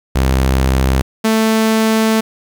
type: tone pair in turn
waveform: sawtooth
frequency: 65.7 / 221 Hz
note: C2 / A3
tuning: +8 / +8 cents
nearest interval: octave + major sixth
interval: 2100 cents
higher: second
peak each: -7 dBFS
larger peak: neither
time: 0.15-1.02 / 1.24-2.21 s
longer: second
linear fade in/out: 10 ms
effects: 8-bit